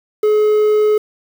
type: tone with quantisation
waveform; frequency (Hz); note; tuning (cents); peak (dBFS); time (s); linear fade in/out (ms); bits
triangle; 424.9; G#4; +40; -8; 0.23-0.98; 5; 6
effects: none